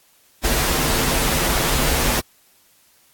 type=noise with comb filter; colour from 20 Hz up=pink; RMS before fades=-19 dBFS; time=0.43-2.21 s; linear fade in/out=20 ms; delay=10 ms; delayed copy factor=-0.65; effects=white hiss -56 dBFS RMS until 3.13 s + AAC 64 kbps